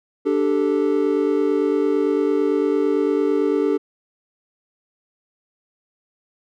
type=chord; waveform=triangle; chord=D suspended fourth; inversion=none; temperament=just; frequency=293.7 / 391.6 / 440.5 Hz; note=D4 / G4 / A4; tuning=0 / -2 / +2 cents; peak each=-19 dBFS; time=0.25-3.78 s; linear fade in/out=20 ms; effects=none